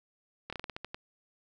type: slowing click train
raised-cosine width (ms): 0.3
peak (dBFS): -22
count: 9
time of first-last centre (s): 0.5-0.945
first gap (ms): 26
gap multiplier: 1.21
effects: none